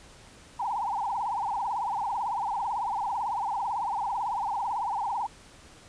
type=tone with vibrato; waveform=sine; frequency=880 Hz; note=A5; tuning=in tune; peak=-27 dBFS; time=0.59-5.27 s; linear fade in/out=10 ms; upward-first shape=triangle; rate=18 Hz; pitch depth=240 cents each way; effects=pink hiss -52 dBFS RMS until 5.88 s + resampled to 22050 Hz